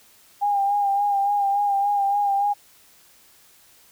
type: tone with vibrato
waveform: sine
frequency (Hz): 806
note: G5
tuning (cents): +48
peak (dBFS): -18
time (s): 0.41-2.54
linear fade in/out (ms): 20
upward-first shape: sine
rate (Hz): 3.5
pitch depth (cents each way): 34
effects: white hiss -54 dBFS RMS until 3.91 s